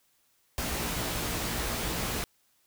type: noise with comb filter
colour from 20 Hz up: pink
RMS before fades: -32 dBFS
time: 0.58-2.24 s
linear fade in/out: 0 ms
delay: 17 ms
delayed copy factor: +0.6
effects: white hiss -69 dBFS RMS until 2.66 s